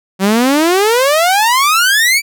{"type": "exponential sweep", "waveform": "sawtooth", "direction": "up", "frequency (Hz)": [185, 2354], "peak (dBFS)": -5, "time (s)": [0.19, 2.22], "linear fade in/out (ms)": 50, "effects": []}